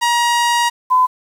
sawtooth / sine tone pair in turn, 950 / 1013.5 Hz, A#5 / B5, +33 / +45 cents, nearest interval minor second, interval 112 cents, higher second, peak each -9 dBFS, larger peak neither, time 0.01-0.7 / 0.9-1.07 s, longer first, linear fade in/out 20 ms, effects low-pass 10000 Hz 12 dB/octave + 7-bit

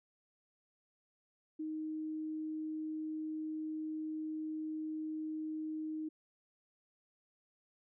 sine tone, 311.9 Hz, D#4, 4 cents sharp, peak -37 dBFS, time 1.59-6.09 s, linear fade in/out 10 ms, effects none

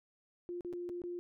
sine tone with dropouts, 351.3 Hz, F4, 10 cents sharp, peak -38 dBFS, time 0.49-1.19 s, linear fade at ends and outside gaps 0 ms, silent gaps 0.608-0.648 / 0.728-0.735 / 0.891-0.897 / 1.018-1.038 s, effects none

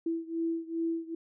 sine beating tone pair, 329.6 / 332.1 Hz, E4 / E4, 0 / +13 cents, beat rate 2.5 Hz, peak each -32 / -34 dBFS, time 0.06-1.15 s, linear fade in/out 5 ms, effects none

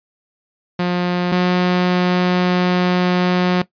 sawtooth tone pair in turn, 177.9 / 180.18 Hz, F3 / F#3, +32 / -46 cents, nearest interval unison, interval 22 cents, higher second, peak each -12 / -9 dBFS, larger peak second, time 0.79-1.32 / 1.32-3.62 s, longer second, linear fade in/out 5 ms, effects noise-tail reverb RT60 0.1 s tail -17 dB re dry + resampled to 11025 Hz

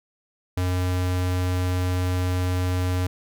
square tone, 90.8 Hz, F#2, 32 cents flat, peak -22 dBFS, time 0.57-3.07 s, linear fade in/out 5 ms, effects none

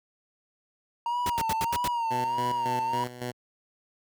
triangle tone with vibrato, 932 Hz, A#5, 1 cent flat, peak -24 dBFS, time 1.06-3.04 s, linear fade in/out 2 ms, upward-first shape sine, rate 1.6 Hz, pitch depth 81 cents each way
pink noise bursts, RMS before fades -31 dBFS, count 6, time 1.26-1.878 s, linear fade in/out 2 ms, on 38 ms, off 78 ms
10% pulse tone with tremolo, 123.47 Hz, B2, in tune, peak -23 dBFS, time 2.1-3.32 s, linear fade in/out 20 ms, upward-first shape square, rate 3.6 Hz, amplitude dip 70%
effects high-pass 60 Hz 12 dB/octave

